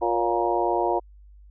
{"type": "harmonic tone with a mistuned harmonic", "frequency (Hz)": 117.9, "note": "A#2", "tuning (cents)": 20, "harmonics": [3, 4, 5, 6, 7, 8], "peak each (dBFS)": [-26, -29, -29, -26, -31, -27], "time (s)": [0.01, 1], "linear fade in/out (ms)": 20, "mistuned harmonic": 5, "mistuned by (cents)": -61, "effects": ["added 50 Hz sine -46 dBFS peak until 1.5 s"]}